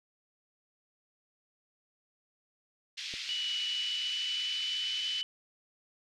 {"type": "band-pass noise", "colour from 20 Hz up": "pink", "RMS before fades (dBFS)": -40, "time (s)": [2.97, 5.22], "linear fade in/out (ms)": 10, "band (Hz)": [2500, 4900], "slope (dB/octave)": 24}
{"type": "click", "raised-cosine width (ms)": 2, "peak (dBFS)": -34, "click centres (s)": 3.139}
{"type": "tone with pitch glide", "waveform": "sine", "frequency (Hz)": [2948, 3005], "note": ["F#7", "F#7"], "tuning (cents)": [-7, 26], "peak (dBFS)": -32, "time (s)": [3.29, 5.23], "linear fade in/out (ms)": 0, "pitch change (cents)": 33, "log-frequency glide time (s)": [3.67, 5]}
{"effects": []}